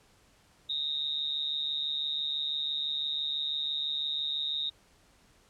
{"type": "tone with amplitude modulation", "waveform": "sine", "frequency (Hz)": 3729, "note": "A#7", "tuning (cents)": 0, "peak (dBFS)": -26, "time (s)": [0.69, 4.7], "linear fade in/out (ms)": 10, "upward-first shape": "sine", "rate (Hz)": 146, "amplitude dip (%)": 80, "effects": ["pink hiss -63 dBFS RMS until 5.49 s", "low-pass 10000 Hz 12 dB/octave"]}